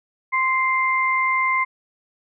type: tone pair together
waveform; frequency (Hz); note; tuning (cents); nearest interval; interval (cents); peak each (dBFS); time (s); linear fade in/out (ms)
sine; 1045 / 2093; C6 / C7; -2 / 0; octave; 1202; -20; 0.32-1.65; 20
effects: none